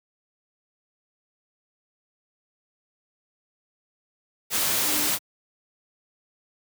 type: tone in noise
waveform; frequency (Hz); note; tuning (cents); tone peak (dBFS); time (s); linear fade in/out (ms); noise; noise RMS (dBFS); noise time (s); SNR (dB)
sine; 297.6; D4; +23; -34; 4.84-5.12; 50; white; -24; 4.5-5.19; -13
effects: high-pass 80 Hz 12 dB/octave